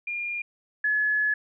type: tone pair in turn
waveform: sine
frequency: 2411 / 1704.8 Hz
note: D7 / G#6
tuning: +45 / +45 cents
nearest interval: tritone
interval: 600 cents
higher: first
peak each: -28 / -21 dBFS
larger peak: second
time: 0.07-0.42 / 0.84-1.34 s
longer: second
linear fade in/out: 5 ms
effects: none